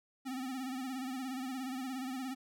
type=tone with vibrato; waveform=square; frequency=260 Hz; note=C4; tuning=11 cents flat; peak=-38 dBFS; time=0.25-2.35 s; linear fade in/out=20 ms; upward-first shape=sine; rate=17 Hz; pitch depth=68 cents each way; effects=none